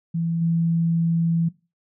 sine tone with level steps, 166.6 Hz, E3, 19 cents sharp, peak -21 / -18 dBFS, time 0.14-1.49 s, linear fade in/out 10 ms, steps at 0.41 s, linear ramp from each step 10 ms, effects noise-tail reverb RT60 0.3 s tail -20 dB re dry

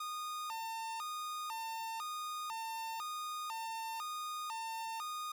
45% pulse tone with vibrato, 1053 Hz, C6, 11 cents sharp, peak -39 dBFS, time 0-5.32 s, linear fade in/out 5 ms, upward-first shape square, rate 1 Hz, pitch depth 270 cents each way, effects none

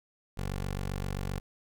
15% pulse tone, 47.62 Hz, G1, 49 cents flat, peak -26 dBFS, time 0.37-1.4 s, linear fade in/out 10 ms, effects none

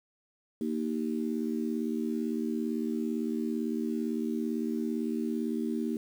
sine chord, Eb major, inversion second, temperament just, 233.3 / 311.1 / 388.9 Hz, Bb3 / Eb4 / G4, +2 / 0 / -14 cents, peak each -31 / -34 / -37 dBFS, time 0.61-5.97 s, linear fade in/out 2 ms, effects 9-bit

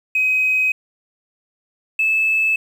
triangle tone pair in turn, 2526 / 2614 Hz, D#7 / E7, +26 / -15 cents, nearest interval minor second, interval 59 cents, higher second, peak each -11 dBFS, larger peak neither, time 0.15-0.72 / 1.99-2.56 s, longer neither, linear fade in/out 5 ms, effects tanh soft clip ceiling -12 dBFS + 8-bit

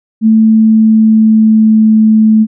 sine tone with pitch glide, 220.6 to 218.1 Hz, A3 to A3, +5 to -15 cents, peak -3 dBFS, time 0.21-2.47 s, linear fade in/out 50 ms, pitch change -20 cents, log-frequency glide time 0.39-1.94 s, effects none

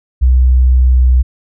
sine tone with pitch glide, 63.3 to 62.94 Hz, B1 to B1, +43 to +33 cents, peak -5 dBFS, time 0.21-1.23 s, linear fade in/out 20 ms, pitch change -10 cents, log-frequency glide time 0.89-0.98 s, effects none

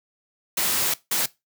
white noise bursts at uneven times, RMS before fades -23 dBFS, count 2, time 0.57-0.94 / 1.11-1.26 s, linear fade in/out 5 ms, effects noise-tail reverb RT60 0.2 s tail -19 dB re dry + high-pass 100 Hz 12 dB/octave

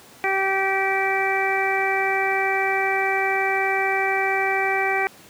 harmonic tone, 387.2 Hz, G4, 21 cents flat, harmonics 1 / 2 / 3 / 4 / 5 / 6, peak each -26 / -24 / -32 / -29 / -26 / -25 dBFS, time 0.24-5.07 s, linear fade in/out 0 ms, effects pink hiss -47 dBFS RMS until 5.29 s + high-pass 150 Hz 12 dB/octave

